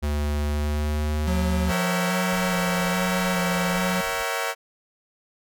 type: tone with pitch glide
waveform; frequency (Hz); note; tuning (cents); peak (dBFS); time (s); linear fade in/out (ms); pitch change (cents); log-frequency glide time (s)
square; 73.7 to 76.3; D2 to D#2; +7 to -33; -23; 0.02-1.72; 20; +60; 0.45-1.35
type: tone with vibrato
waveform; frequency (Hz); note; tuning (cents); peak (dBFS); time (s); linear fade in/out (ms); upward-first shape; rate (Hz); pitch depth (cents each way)
square; 180; F#3; -47; -25; 1.27-4.01; 5; square; 1.2; 22
type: chord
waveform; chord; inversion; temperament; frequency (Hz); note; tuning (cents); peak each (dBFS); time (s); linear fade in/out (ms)
15% pulse; A# diminished seventh; none; equal with one note detuned; 466.2 / 554.4 / 659.3 / 765.6; A#4 / C#5 / E5 / G5; 0 / 0 / 0 / -41; -24; 1.67-4.55; 50
type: noise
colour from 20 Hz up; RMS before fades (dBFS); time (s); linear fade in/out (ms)
brown; -43; 2.31-4.23; 2
effects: none